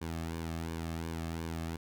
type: tone with flanger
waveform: sawtooth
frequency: 82.2 Hz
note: E2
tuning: 4 cents flat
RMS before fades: -38 dBFS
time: 0.01-1.77 s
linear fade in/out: 10 ms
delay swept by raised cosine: 1.5 to 2.1 ms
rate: 2.8 Hz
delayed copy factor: -0.6
effects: none